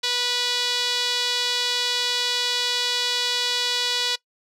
sawtooth tone with band-pass filter, 489.8 Hz, B4, 14 cents flat, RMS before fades -24 dBFS, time 0.03-4.16 s, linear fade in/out 10 ms, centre 4000 Hz, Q 2.6, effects noise-tail reverb RT60 0.1 s tail -20 dB re dry

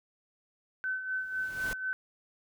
sine tone with tremolo, 1522 Hz, F#6, 48 cents sharp, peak -29 dBFS, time 0.84-1.93 s, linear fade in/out 0 ms, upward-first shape sine, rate 4 Hz, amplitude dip 60%
pink noise with exponential growth, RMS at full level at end -38 dBFS, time 1.08-1.73 s, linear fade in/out 0 ms, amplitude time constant 140 ms
effects none

